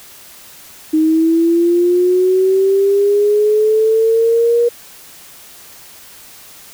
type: linear sweep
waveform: sine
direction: up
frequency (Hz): 311.1 to 476.7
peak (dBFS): -9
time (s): 0.93-4.69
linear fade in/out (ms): 10
effects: white hiss -39 dBFS RMS until 6.73 s